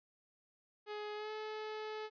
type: tone with pitch glide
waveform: sawtooth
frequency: 420 to 430.8 Hz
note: G#4 to A4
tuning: +19 to -37 cents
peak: -37 dBFS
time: 0.86-2.1 s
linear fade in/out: 50 ms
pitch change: +44 cents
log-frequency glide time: 1.15-1.31 s
effects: resampled to 11025 Hz